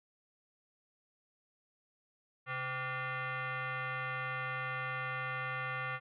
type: tone with frequency modulation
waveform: sine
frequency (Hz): 133.3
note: C3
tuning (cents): +33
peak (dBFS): -35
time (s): 2.46-6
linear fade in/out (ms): 50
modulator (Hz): 646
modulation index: 3.3
effects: none